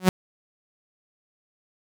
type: tone with exponential growth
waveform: sawtooth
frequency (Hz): 185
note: F#3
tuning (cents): 0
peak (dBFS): -7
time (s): 0-0.09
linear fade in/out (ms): 2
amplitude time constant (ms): 18
effects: none